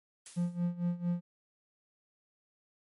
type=noise with exponential decay; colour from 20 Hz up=blue; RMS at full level=-43 dBFS; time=0.26-0.71 s; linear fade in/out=1 ms; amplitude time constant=96 ms
type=tone with tremolo; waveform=triangle; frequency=174.61 Hz; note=F3; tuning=in tune; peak=-25 dBFS; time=0.36-1.21 s; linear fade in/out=20 ms; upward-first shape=sine; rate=4.4 Hz; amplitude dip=85%
effects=MP3 48 kbps